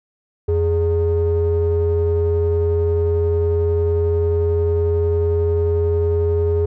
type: ring-modulated tone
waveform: triangle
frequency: 164.81 Hz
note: E3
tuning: in tune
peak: -8 dBFS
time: 0.48-6.66 s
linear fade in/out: 10 ms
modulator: 250 Hz
effects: tanh soft clip ceiling -10 dBFS